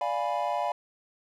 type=chord; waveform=triangle; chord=D diminished seventh; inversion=none; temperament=equal; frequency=587.3 / 698.5 / 830.6 / 987.8 Hz; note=D5 / F5 / Ab5 / Cb6; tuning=0 / 0 / 0 / 0 cents; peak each=-31 / -29 / -30 / -31 dBFS; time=0.01-0.72 s; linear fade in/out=2 ms; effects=none